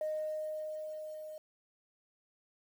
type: tone with level ramp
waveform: sine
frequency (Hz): 618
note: D#5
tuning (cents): -12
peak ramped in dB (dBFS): -31 to -43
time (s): 0.01-1.38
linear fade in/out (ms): 2
effects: tanh soft clip ceiling -29 dBFS + 10-bit